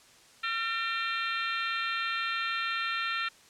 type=harmonic tone with a mistuned harmonic; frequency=453.8 Hz; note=A#4; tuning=47 cents flat; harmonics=3 / 4 / 5 / 6 / 7 / 8 / 9; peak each=-33 / -35 / -37 / -39 / -40 / -41 / -42 dBFS; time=0.43-3.29 s; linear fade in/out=10 ms; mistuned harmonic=5; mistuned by=+72 cents; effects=white hiss -57 dBFS RMS until 3.49 s + low-pass 8000 Hz 12 dB/octave